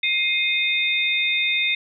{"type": "tone cluster", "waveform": "sine", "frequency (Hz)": [2118, 2504, 3638], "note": ["C7", "D#7", "A#7"], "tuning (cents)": [21, 10, -43], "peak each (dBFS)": -23, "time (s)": [0.03, 1.75], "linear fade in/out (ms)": 5, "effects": []}